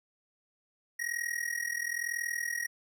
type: tone with amplitude modulation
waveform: square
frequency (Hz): 1892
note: A#6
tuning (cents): +25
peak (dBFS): -29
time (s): 0.99-2.67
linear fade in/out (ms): 10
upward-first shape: sine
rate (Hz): 41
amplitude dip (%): 85
effects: none